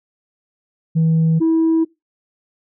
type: tone pair in turn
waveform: sine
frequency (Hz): 161.7 / 324.9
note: E3 / E4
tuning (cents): -33 / -25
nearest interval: octave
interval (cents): 1208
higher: second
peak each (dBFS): -10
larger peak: neither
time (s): 0.95-1.4 / 1.4-1.85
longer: neither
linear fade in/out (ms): 20
effects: noise-tail reverb RT60 0.2 s tail -22 dB re dry + tanh soft clip ceiling -10 dBFS